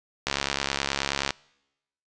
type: click train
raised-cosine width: 0.2 ms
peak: -7 dBFS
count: 73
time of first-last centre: 0.27-1.306 s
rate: 69.5 Hz
effects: noise-tail reverb RT60 0.9 s tail -25 dB re dry + resampled to 22050 Hz